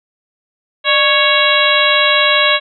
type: harmonic tone with a mistuned harmonic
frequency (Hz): 554.4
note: C#5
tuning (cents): 0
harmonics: 1 / 2 / 3 / 4 / 5 / 6 / 7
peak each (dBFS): -17 / -17 / -17 / -17 / -17 / -17 / -17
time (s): 0.84-2.6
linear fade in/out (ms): 50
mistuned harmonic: 1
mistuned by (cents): +130
effects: none